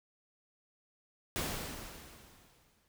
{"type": "noise with exponential decay", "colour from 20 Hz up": "pink", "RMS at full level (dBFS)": -34, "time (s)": [1.36, 2.88], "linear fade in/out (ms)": 0, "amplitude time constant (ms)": 330, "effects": []}